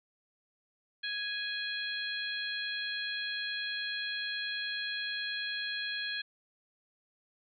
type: harmonic tone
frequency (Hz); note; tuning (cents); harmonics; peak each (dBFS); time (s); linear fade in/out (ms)
830.6; G#5; 0; 2 / 3 / 4 / 5; -37 / -42 / -39 / -40; 1.03-6.22; 10
effects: none